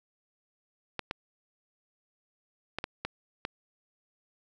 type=clicks; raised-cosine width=0.3 ms; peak=-16 dBFS; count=6; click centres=0.993 / 1.111 / 2.786 / 2.841 / 3.05 / 3.451 s; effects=none